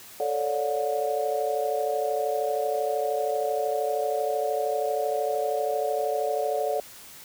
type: chord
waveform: sine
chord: D major seventh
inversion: second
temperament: equal with one note detuned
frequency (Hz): 440 / 554.4 / 587.3 / 723.9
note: A4 / C#5 / D5 / F#5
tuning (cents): 0 / 0 / 0 / -38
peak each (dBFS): -29 / -31 / -29 / -29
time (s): 0.2-6.8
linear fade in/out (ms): 2
effects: white hiss -46 dBFS RMS until 7.24 s